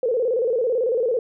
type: tone with vibrato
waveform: sine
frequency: 480.2 Hz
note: B4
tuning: 49 cents flat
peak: -18 dBFS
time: 0.03-1.19 s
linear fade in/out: 2 ms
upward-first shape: square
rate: 18 Hz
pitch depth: 110 cents each way
effects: none